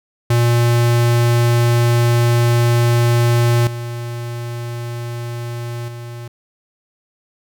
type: tone with level steps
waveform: square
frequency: 118.9 Hz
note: A#2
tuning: 35 cents sharp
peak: -12 / -24 / -29 dBFS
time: 0.3-6.28 s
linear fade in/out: 5 ms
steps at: 3.67 / 5.88 s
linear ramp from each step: 2 ms
effects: none